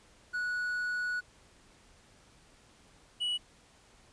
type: tone pair in turn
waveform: triangle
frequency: 1468 / 2936 Hz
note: F#6 / F#7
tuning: -14 / -14 cents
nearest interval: octave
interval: 1200 cents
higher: second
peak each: -29 / -28 dBFS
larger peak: second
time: 0.33-1.21 / 3.2-3.38 s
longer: first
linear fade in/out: 20 ms
effects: pink hiss -61 dBFS RMS until 4.12 s + resampled to 22050 Hz